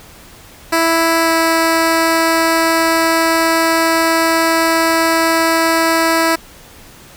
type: tone with pitch glide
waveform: 10% pulse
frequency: 329.6 to 327.7 Hz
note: E4 to E4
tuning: 0 to -10 cents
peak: -3 dBFS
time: 0.72-6.36 s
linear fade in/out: 10 ms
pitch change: -10 cents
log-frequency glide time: 1.23-1.29 s
effects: pink hiss -40 dBFS RMS until 7.16 s